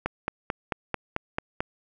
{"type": "click train", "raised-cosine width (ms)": 0.5, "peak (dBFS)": -11, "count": 8, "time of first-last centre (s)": [0.06, 1.605], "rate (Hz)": 4.53, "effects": []}